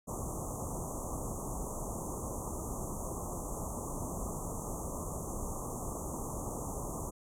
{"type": "band-stop noise", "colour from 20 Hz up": "pink", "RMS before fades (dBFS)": -38, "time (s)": [0.07, 7.11], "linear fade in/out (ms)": 20, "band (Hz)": [1200, 6300], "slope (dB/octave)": 96, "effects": ["low-pass 10000 Hz 12 dB/octave"]}